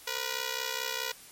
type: ring-modulated tone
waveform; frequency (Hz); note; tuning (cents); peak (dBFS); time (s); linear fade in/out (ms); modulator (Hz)
5% pulse; 484.8; B4; -32; -17; 0.07-1.12; 5; 32.4
effects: white hiss -51 dBFS RMS until 1.31 s + MP3 64 kbps